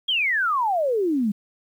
sine exponential sweep, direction down, 3322 to 196 Hz, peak -19 dBFS, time 0.08-1.32 s, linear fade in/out 10 ms, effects 9-bit

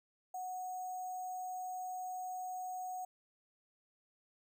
sine tone with sample-and-hold, 738 Hz, F#5, 5 cents flat, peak -39 dBFS, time 0.34-3.05 s, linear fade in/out 5 ms, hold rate 7350 Hz, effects none

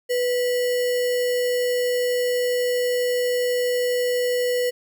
sine tone with sample-and-hold, 493.9 Hz, B4, in tune, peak -19 dBFS, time 0.09-4.71 s, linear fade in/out 20 ms, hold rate 2450 Hz, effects none

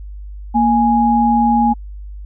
sine tone pair together, 233.1 / 830.6 Hz, A#3 / G#5, 0 / 0 cents, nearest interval octave + minor seventh, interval 2200 cents, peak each -13 dBFS, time 0.54-1.74 s, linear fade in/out 20 ms, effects added 50 Hz sine -28 dBFS peak until 2.25 s

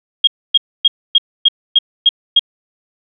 sine tone bursts, 3256 Hz, G#7, 35 cents flat, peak -5 dBFS, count 8, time 0.24-2.394 s, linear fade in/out 5 ms, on 33 ms, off 270 ms, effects none

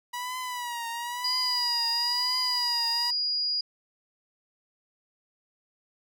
sawtooth tone with vibrato, 971 Hz, B5, 30 cents flat, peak -28 dBFS, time 0.13-3.11 s, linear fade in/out 10 ms, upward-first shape triangle, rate 1 Hz, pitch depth 87 cents each way
sine tone, 4878 Hz, D#8, 35 cents flat, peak -25 dBFS, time 1.24-3.61 s, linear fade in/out 5 ms
effects none

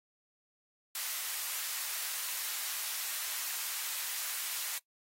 white high-pass noise, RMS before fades -37 dBFS, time 0.95-4.78 s, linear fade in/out 2 ms, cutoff 1100 Hz, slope 12 dB/octave, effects noise-tail reverb RT60 0.1 s tail -20 dB re dry + AAC 48 kbps

